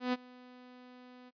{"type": "tone with ADSR envelope", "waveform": "sawtooth", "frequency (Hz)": 250, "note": "B3", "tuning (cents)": 21, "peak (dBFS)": -24, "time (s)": [0, 1.31], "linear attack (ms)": 130, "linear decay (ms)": 31, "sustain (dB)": -24, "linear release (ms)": 29, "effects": ["noise-tail reverb RT60 0.1 s tail -24 dB re dry", "resampled to 11025 Hz"]}